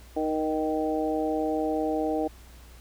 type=harmonic tone with a mistuned harmonic; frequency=155.56 Hz; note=D#3; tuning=in tune; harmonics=2 / 3 / 4 / 5; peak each=-28 / -30 / -31 / -32 dBFS; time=0.16-2.28 s; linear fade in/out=10 ms; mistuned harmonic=3; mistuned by=+18 cents; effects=added 60 Hz sine -47 dBFS peak until 2.8 s + pink hiss -54 dBFS RMS until 2.8 s